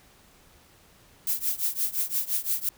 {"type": "noise with tremolo", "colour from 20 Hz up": "violet", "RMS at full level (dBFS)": -24, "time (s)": [1.27, 2.69], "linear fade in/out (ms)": 2, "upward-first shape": "triangle", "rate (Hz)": 5.8, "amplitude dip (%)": 95, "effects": ["pink hiss -57 dBFS RMS until 2.77 s"]}